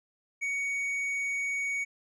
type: tone with tanh clipping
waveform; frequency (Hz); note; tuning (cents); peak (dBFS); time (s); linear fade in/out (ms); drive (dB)
triangle; 2239; C#7; +17; -30; 0.41-1.85; 20; 10
effects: none